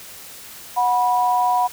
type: tone pair together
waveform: sine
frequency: 732.7 / 978 Hz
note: F#5 / B5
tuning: -17 / -17 cents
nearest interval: perfect fourth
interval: 500 cents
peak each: -18 dBFS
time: 0.76-1.68 s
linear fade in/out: 20 ms
effects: white hiss -39 dBFS RMS until 1.72 s